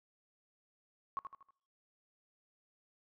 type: tone with echo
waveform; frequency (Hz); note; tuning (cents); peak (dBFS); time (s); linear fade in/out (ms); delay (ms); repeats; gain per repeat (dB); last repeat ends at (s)
sine; 1100; C#6; -14; -34; 1.17-1.19; 0; 79; 4; -7; 1.506
effects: noise-tail reverb RT60 0.7 s tail -25 dB re dry